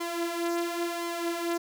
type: tone with flanger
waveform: sawtooth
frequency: 341.5 Hz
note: F4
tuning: 39 cents flat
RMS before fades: -31 dBFS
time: 0-1.58 s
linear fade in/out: 10 ms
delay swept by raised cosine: 0.93 to 6.03 ms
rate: 0.95 Hz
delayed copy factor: +0.6
effects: none